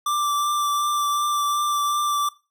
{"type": "tone with vibrato", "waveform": "square", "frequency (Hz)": 1174.7, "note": "D6", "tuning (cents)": 0, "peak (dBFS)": -21, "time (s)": [0.06, 2.29], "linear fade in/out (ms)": 5, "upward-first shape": "triangle", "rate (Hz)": 2.7, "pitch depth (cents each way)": 16, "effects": ["noise-tail reverb RT60 0.3 s tail -20 dB re dry"]}